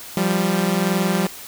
sawtooth tone pair together, 174.62 / 196 Hz, F3 / G3, 0 / 0 cents, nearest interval major second, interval 200 cents, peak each -17 / -16 dBFS, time 0.17-1.27 s, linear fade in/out 2 ms, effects white hiss -37 dBFS RMS until 1.47 s

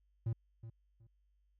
triangle tone with echo, 113.4 Hz, A#2, 47 cents flat, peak -30 dBFS, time 0.26-0.33 s, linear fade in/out 5 ms, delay 370 ms, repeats 2, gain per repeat -13 dB, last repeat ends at 1.07 s, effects added 50 Hz sine -70 dBFS peak until 1.59 s

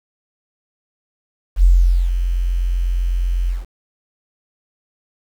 sine tone with ADSR envelope, 44.03 Hz, F1, 15 cents sharp, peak -6 dBFS, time 1.56-3.66 s, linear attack 71 ms, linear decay 460 ms, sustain -9 dB, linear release 170 ms, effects 7-bit

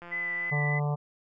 click train, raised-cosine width 0.5 ms, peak -30 dBFS, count 84, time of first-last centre 0.02-0.5 s, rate 173 Hz
sine tone with vibrato, 1997 Hz, B6, 19 cents sharp, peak -29 dBFS, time 0.11-0.8 s, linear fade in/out 20 ms, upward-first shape triangle, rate 3.3 Hz, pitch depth 17 cents each way
harmonic tone, 146.83 Hz, D3, in tune, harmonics 1 / 3 / 4 / 5 / 6 / 7 / 8, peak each -26 / -39 / -39 / -38 / -41 / -44 / -45 dBFS, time 0.51-0.96 s, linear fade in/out 20 ms
effects none

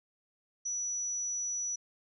sine tone, 5900 Hz, F#8, 6 cents flat, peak -32 dBFS, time 0.65-1.76 s, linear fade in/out 10 ms, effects none

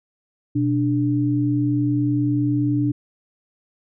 sine tone pair together, 123.49 / 293.7 Hz, B2 / D4, 0 / 0 cents, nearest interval octave + minor third, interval 1500 cents, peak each -21 / -19 dBFS, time 0.55-2.92 s, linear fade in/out 10 ms, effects none

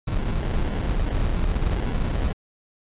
brown noise with sample-and-hold, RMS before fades -23 dBFS, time 0.07-2.33 s, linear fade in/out 10 ms, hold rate 1225 Hz, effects resampled to 8000 Hz

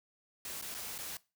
white noise with dropouts, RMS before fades -42 dBFS, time 0.45-1.17 s, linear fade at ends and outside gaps 2 ms, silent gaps 0.614-0.623 / 0.743-0.747 / 0.981-0.986 s, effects noise-tail reverb RT60 0.3 s tail -21 dB re dry

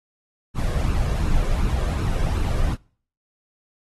brown noise with flanger, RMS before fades -21 dBFS, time 0.54-2.77 s, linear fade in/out 50 ms, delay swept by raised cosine 0.73 to 1.83 ms, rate 2.7 Hz, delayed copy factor +0.5, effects noise-tail reverb RT60 0.5 s tail -25 dB re dry + AAC 32 kbps

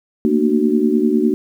sine tone cluster, 226.3 / 236.2 / 300.1 / 373.9 Hz, A3 / A#3 / D4 / F#4, +49 / +23 / +38 / +18 cents, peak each -18 dBFS, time 0.25-1.34 s, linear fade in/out 0 ms, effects 8-bit

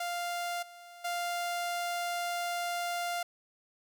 sawtooth tone with level steps, 698 Hz, F5, 1 cent flat, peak -29 / -45 / -28 dBFS, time 0-3.23 s, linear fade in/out 5 ms, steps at 0.62 / 1.04 s, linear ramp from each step 10 ms, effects none

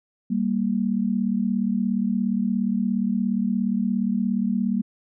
sine tone pair together, 196.01 / 233.1 Hz, G3 / A#3, 0 / 0 cents, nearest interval minor third, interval 300 cents, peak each -23 dBFS, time 0.3-4.82 s, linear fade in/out 10 ms, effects none

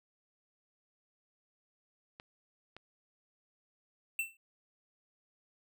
clicks, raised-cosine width 0.3 ms, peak -31 / -32 dBFS, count 2, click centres 2.199 / 2.766 s
square tone with exponential decay, 2682 Hz, E7, 29 cents sharp, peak -29 dBFS, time 4.19-4.37 s, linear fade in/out 2 ms, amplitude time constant 37 ms
effects none

